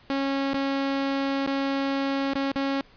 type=tone with dropouts; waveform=sawtooth; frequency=274.3 Hz; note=C#4; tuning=18 cents flat; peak=-20 dBFS; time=0.1-2.81 s; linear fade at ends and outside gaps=0 ms; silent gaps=0.534-0.543 / 1.464-1.474 / 2.334-2.355 / 2.517-2.559 s; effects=pink hiss -55 dBFS RMS until 2.96 s + resampled to 11025 Hz